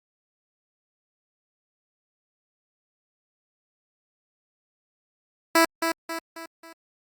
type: tone with echo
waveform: 10% pulse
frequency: 329.6 Hz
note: E4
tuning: in tune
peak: -7 dBFS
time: 5.55-5.65 s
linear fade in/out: 5 ms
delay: 270 ms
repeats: 4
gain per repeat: -7 dB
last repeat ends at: 6.73 s
effects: Opus 48 kbps